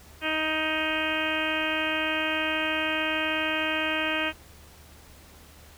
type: harmonic tone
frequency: 313.2 Hz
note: D#4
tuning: 11 cents sharp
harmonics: 1 / 2 / 3 / 4 / 5 / 6 / 7 / 8 / 9 / 10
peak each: -33 / -33 / -37 / -36 / -32 / -35 / -37 / -31 / -35 / -36 dBFS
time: 0.21-4.33 s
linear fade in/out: 50 ms
effects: added 75 Hz sine -52 dBFS peak until 5.77 s + pink hiss -52 dBFS RMS until 5.77 s